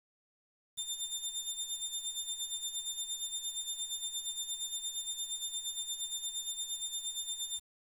20% pulse tone with tremolo, 3604 Hz, A7, 41 cents sharp, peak -28 dBFS, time 0.77-7.6 s, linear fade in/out 20 ms, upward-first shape sine, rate 8.6 Hz, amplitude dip 70%, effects 9-bit

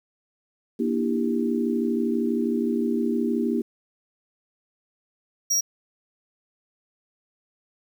sine chord, E half-diminished seventh, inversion second, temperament just, 237.3 / 296.7 / 329.6 / 395.6 Hz, Bb3 / D4 / E4 / G4, +31 / +18 / 0 / +16 cents, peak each -24 / -30 / -28 / -28 dBFS, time 0.79-3.62 s, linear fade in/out 10 ms
square tone, 5670 Hz, F8, 25 cents sharp, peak -20 dBFS, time 5.5-5.61 s, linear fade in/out 10 ms
effects 9-bit

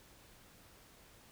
silence, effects pink hiss -61 dBFS RMS until 1.31 s

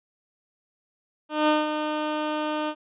15% pulse tone with ADSR envelope, 304.5 Hz, D#4, 37 cents flat, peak -11 dBFS, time 1.29-2.75 s, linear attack 190 ms, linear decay 180 ms, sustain -8 dB, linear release 64 ms, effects resampled to 8000 Hz

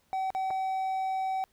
triangle tone with dropouts, 762 Hz, G5, 49 cents flat, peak -26 dBFS, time 0.13-1.44 s, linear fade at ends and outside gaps 0 ms, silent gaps 0.304-0.349 / 0.504-0.508 s, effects pink hiss -69 dBFS RMS until 1.52 s

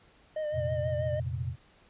triangle tone with vibrato, 610 Hz, D#5, 34 cents flat, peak -28 dBFS, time 0.36-1.2 s, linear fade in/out 5 ms, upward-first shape sine, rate 6.2 Hz, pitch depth 37 cents each way
sine chord, F suspended fourth, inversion none, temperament just, 87.31 / 116.41 / 130.96 Hz, F2 / Bb2 / C3, 0 / -2 / +2 cents, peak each -35 dBFS, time 0.52-1.56 s, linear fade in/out 50 ms
effects pink hiss -61 dBFS RMS until 1.89 s + resampled to 8000 Hz

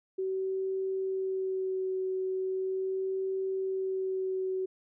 sine tone with vibrato, 378.9 Hz, F#4, 41 cents sharp, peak -29 dBFS, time 0.18-4.66 s, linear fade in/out 10 ms, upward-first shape sine, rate 0.39 Hz, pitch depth 14 cents each way, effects none

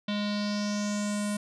square tone with low-pass filter sweep, 206.8 Hz, G#3, 7 cents flat, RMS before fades -30 dBFS, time 0.08-1.37 s, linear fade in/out 5 ms, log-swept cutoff 3600 to 9600 Hz, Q 4.1, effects none

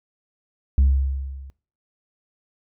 sine tone with level ramp, 67.6 Hz, C#2, 43 cents flat, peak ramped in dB -9 to -38 dBFS, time 0.78-1.5 s, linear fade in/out 0 ms, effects noise-tail reverb RT60 0.4 s tail -21 dB re dry + tanh soft clip ceiling -11 dBFS

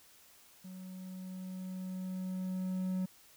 triangle tone with level ramp, 185.7 Hz, F#3, 7 cents sharp, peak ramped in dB -43 to -29 dBFS, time 0.64-3.06 s, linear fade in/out 10 ms, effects white hiss -61 dBFS RMS until 3.36 s

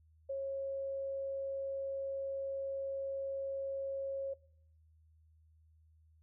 sine tone, 545 Hz, C#5, 29 cents flat, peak -35 dBFS, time 0.29-4.34 s, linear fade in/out 10 ms, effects noise-tail reverb RT60 0.7 s tail -23 dB re dry + added 79 Hz sine -63 dBFS peak until 6.22 s

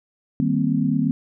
sine chord, C minor seventh, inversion first, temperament equal, 155.56 / 196 / 233.1 / 261.6 Hz, Eb3 / G3 / Bb3 / C4, 0 / 0 / 0 / 0 cents, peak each -23 / -25 / -23 / -22 dBFS, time 0.4-1.11 s, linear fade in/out 0 ms, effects none

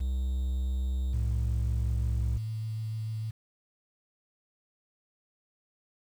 triangle tone, 64.4 Hz, C2, 27 cents flat, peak -25 dBFS, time 0-2.38 s, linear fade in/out 10 ms
sine tone with vibrato, 110 Hz, A2, in tune, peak -31 dBFS, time 1.13-3.31 s, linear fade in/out 10 ms, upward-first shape sine, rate 6.7 Hz, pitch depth 13 cents each way
effects 9-bit

